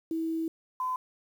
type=tone pair in turn; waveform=sine; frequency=324.6 / 1018.1 Hz; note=E4 / C6; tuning=-27 / -48 cents; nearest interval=octave + minor sixth; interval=1979 cents; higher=second; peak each=-28 dBFS; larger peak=neither; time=0.11-0.48 / 0.8-0.96 s; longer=first; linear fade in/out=2 ms; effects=9-bit